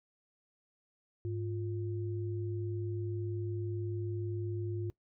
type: tone pair together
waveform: sine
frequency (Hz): 104.11 / 350.5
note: G#2 / F4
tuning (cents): +5 / +6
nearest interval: octave + major sixth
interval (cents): 2101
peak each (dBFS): -35 / -39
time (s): 1.25-4.9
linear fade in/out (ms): 0
effects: noise-tail reverb RT60 0.1 s tail -20 dB re dry